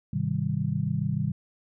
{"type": "chord", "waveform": "sine", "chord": "Ab major seventh", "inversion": "none", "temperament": "equal with one note detuned", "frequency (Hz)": [103.83, 130.81, 157.64, 196], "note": ["Ab2", "C3", "Eb3", "G3"], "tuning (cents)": [0, 0, 23, 0], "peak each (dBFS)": [-33, -29, -29, -31], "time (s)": [0.13, 1.32], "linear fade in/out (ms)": 5, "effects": []}